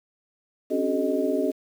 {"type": "tone cluster", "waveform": "sine", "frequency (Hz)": [266.1, 286.2, 376.3, 431.3, 620], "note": ["C4", "D4", "F#4", "A4", "D#5"], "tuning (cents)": [29, -45, 29, -35, -6], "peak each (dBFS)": -28, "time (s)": [0.7, 1.52], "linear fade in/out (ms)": 20, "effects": ["8-bit"]}